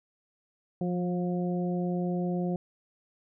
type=harmonic tone with a mistuned harmonic; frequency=178.4 Hz; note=F3; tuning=37 cents sharp; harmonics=1 / 2 / 3 / 4; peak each=-28 / -34 / -38 / -40 dBFS; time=0.81-2.56 s; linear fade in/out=2 ms; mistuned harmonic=1; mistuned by=-17 cents; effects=none